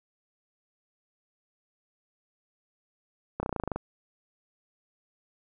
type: slowing click train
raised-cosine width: 1 ms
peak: -16 dBFS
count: 11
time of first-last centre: 3.4-3.76 s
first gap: 30 ms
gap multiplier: 1.04
effects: none